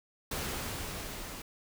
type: noise with level ramp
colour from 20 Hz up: pink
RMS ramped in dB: -35 to -43 dBFS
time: 0.31-1.42 s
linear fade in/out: 5 ms
effects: none